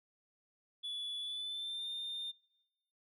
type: tone with pitch glide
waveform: sine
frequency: 3432 to 3617 Hz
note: A7 to A7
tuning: -44 to +47 cents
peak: -36 dBFS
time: 0.83-2.32 s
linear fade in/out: 20 ms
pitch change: +91 cents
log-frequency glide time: 1.19-1.89 s
effects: noise-tail reverb RT60 1.0 s tail -26 dB re dry + tanh soft clip ceiling -37 dBFS